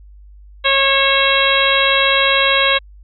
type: harmonic tone with a mistuned harmonic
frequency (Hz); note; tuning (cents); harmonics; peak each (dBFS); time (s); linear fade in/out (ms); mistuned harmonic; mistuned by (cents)
547; C#5; -23; 1 / 2 / 3 / 4 / 5 / 6 / 7; -19 / -19 / -19 / -19 / -19 / -19 / -19; 0.64-2.79; 20; 5; -22
effects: added 50 Hz sine -38 dBFS peak until 3.03 s